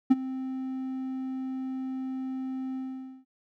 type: tone with ADSR envelope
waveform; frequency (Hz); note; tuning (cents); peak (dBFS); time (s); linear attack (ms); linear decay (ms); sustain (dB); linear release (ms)
triangle; 261.6; C4; 0; -11; 0.1-3.25; 14; 29; -18; 490
effects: none